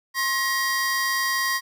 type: tone cluster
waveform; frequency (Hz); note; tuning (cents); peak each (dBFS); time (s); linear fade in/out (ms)
45% pulse; 1067 / 1899 / 4770; C6 / A#6 / D8; +34 / +32 / +26; -27 / -24 / -29; 0.14-1.61; 50
effects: none